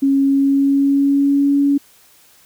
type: tone with pitch glide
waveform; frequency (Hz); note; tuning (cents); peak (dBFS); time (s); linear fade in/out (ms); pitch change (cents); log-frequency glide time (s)
sine; 274.5 to 282.2; C#4 to C#4; -17 to +31; -11; 0.02-1.78; 10; +48; 0.23-1.57
effects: white hiss -50 dBFS RMS until 2.45 s